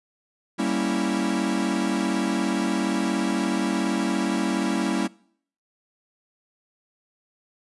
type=chord; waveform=45% pulse; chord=G diminished seventh; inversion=none; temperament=equal; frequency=196 / 233.1 / 277.2 / 329.6 Hz; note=G3 / Bb3 / Db4 / Fb4; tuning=0 / 0 / 0 / 0 cents; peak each=-28 dBFS; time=0.58-5.08 s; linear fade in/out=20 ms; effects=noise-tail reverb RT60 0.6 s tail -23 dB re dry + resampled to 24000 Hz